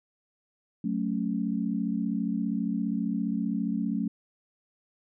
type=chord; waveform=sine; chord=F# minor; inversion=none; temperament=equal; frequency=185 / 220 / 277.2 Hz; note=F#3 / A3 / C#4; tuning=0 / 0 / 0 cents; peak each=-31 / -29 / -32 dBFS; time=0.84-4.08 s; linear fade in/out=5 ms; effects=none